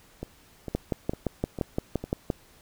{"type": "two click trains", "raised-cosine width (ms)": 2, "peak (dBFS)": [-12, -20], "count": [10, 5], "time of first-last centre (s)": [[0.75, 2.302], [0.23, 2.04]], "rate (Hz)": [5.8, 2.21], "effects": ["pink hiss -57 dBFS RMS until 2.61 s"]}